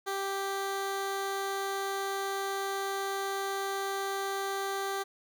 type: tone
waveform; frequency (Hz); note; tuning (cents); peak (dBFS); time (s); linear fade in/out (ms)
15% pulse; 392; G4; 0; -25; 0.06-5.04; 20
effects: none